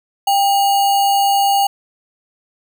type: tone with sample-and-hold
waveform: sine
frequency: 795 Hz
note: G5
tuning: 24 cents sharp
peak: -11 dBFS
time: 0.27-1.67 s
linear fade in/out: 5 ms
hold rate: 3675 Hz
effects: none